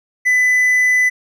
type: tone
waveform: triangle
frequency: 2000 Hz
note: B6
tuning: 21 cents sharp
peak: -9 dBFS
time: 0.25-1.1 s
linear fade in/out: 20 ms
effects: none